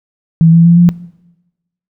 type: tone with pitch steps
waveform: sine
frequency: 163.9 / 167.25 / 170.66 / 174.15 Hz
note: E3 / E3 / F3 / F3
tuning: -10 / +25 / -40 / -5 cents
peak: -3 dBFS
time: 0.41-0.89 s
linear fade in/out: 0 ms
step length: 120 ms
effects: noise-tail reverb RT60 1.0 s tail -21 dB re dry